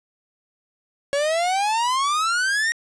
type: exponential sweep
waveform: 45% pulse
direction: up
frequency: 554.4 to 1887 Hz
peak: -19 dBFS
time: 1.13-2.72 s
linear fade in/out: 0 ms
effects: resampled to 22050 Hz + 8-bit